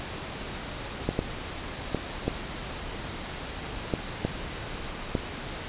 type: clicks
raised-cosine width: 2 ms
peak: -11 dBFS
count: 7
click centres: 1.09 / 1.191 / 1.947 / 2.28 / 3.938 / 4.25 / 5.152 s
effects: pink hiss -36 dBFS RMS until 5.68 s + resampled to 8000 Hz